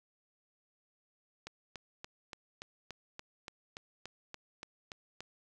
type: click train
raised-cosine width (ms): 0.2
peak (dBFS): -26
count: 14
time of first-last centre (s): 1.47-5.206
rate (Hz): 3.48
effects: none